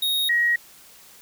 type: tone pair in turn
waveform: square / sine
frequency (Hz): 3750 / 1896.2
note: A#7 / A#6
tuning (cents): +10 / +29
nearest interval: octave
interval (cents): 1181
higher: first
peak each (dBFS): -21 / -17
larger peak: second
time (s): 0.02-0.29 / 0.29-0.56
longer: neither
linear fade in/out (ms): 5
effects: white hiss -49 dBFS RMS until 1.21 s